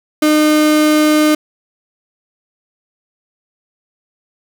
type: tone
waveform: 35% pulse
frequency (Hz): 304.8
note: D#4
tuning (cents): -36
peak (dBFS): -7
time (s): 0.22-1.35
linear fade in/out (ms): 5
effects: none